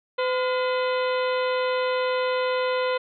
harmonic tone with a mistuned harmonic, 508 Hz, B4, 49 cents sharp, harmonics 1 / 2 / 3 / 4 / 5 / 6 / 7 / 8, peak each -23 / -29 / -33 / -35 / -37 / -39 / -40 / -41 dBFS, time 0.18-2.98 s, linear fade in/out 10 ms, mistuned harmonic 3, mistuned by -110 cents, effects none

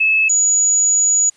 sine tone pair in turn, 2600 / 6846 Hz, E7 / A8, -24 / -48 cents, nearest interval octave + perfect fourth, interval 1676 cents, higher second, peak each -11 dBFS, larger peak neither, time 0-0.29 / 0.29-1.3 s, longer second, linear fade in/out 10 ms, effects white hiss -54 dBFS RMS until 1.36 s + resampled to 22050 Hz

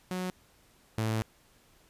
sawtooth tone pair in turn, 183.3 / 110.53 Hz, F#3 / A2, -16 / +8 cents, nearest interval major sixth, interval 876 cents, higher first, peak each -28 / -24 dBFS, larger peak second, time 0.11-0.3 / 0.98-1.22 s, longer second, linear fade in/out 0 ms, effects pink hiss -63 dBFS RMS until 1.89 s + resampled to 32000 Hz

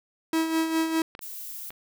45% pulse tone with tremolo, 323.1 Hz, E4, 35 cents flat, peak -21 dBFS, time 0.33-1.02 s, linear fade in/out 2 ms, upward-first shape sine, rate 4.9 Hz, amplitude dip 55%
clicks, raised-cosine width 0.3 ms, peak -23 dBFS, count 3, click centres 1.151 / 1.192 / 1.705 s
violet noise, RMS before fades -38 dBFS, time 1.21-1.71 s, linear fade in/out 20 ms
effects none

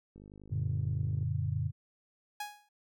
click train, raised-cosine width 3 ms, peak -39 dBFS, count 55, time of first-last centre 0.16-1.229 s, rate 50.5 Hz
sine chord, Gb augmented, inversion none, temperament just, 92.5 / 115.62 / 144.53 Hz, Gb2 / Bb2 / D3, 0 / -14 / -27 cents, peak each -34 dBFS, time 0.49-1.72 s, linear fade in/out 50 ms
sawtooth tone with exponential decay, 830.6 Hz, G#5, in tune, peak -30 dBFS, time 2.4-2.69 s, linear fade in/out 5 ms, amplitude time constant 63 ms
effects none

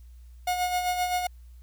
45% pulse tone with tremolo, 722 Hz, F#5, 43 cents flat, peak -23 dBFS, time 0.47-1.27 s, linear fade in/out 5 ms, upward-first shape sine, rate 7.7 Hz, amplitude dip 50%, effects added 60 Hz sine -45 dBFS peak until 1.62 s + white hiss -68 dBFS RMS until 1.62 s

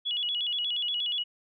sine tone with vibrato, 3136 Hz, G7, in tune, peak -27 dBFS, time 0.05-1.24 s, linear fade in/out 20 ms, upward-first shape square, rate 8.4 Hz, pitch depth 130 cents each way, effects none

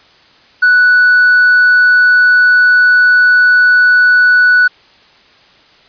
triangle tone with tanh clipping, 1480 Hz, F#6, in tune, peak -5 dBFS, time 0.62-4.68 s, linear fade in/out 10 ms, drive 6 dB, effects white hiss -45 dBFS RMS until 5.88 s + resampled to 11025 Hz

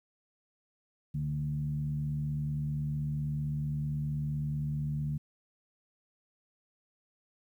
sine tone with frequency modulation, 146.83 Hz, D3, in tune, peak -30 dBFS, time 1.14-5.18 s, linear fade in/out 10 ms, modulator 75.6 Hz, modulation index 0.56, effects 11-bit

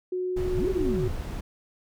sine tone with pitch glide, 365.8 to 370.5 Hz, F#4 to F#4, -20 to +2 cents, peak -26 dBFS, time 0.12-1.08 s, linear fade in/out 5 ms, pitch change +22 cents, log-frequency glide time 0.64-0.74 s
brown noise, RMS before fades -31 dBFS, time 0.36-1.41 s, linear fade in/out 10 ms
sine linear two-way sweep, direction up then down, 46.57 to 415.3 to 46.57 Hz, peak -27 dBFS, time 0.55-1.14 s, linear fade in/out 10 ms, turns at 0.68 s
effects none

